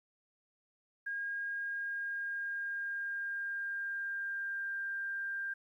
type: tone with pitch glide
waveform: sine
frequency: 1625 to 1591.6 Hz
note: G#6 to G6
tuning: -38 to +26 cents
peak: -35 dBFS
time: 1.06-5.54 s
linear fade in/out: 10 ms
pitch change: -36 cents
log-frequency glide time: 1.51-4.81 s
effects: 12-bit